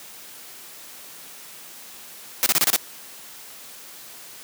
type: noise bursts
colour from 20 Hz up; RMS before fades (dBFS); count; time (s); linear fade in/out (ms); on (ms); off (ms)
white; -18; 6; 2.43-2.762; 0; 32; 28
effects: white hiss -42 dBFS RMS until 4.43 s + high-pass 150 Hz 12 dB/octave